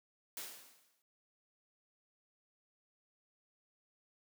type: noise with exponential decay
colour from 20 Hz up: white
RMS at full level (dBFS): -42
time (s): 0.37-1.02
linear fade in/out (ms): 1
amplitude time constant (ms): 140
effects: high-pass 200 Hz 12 dB/octave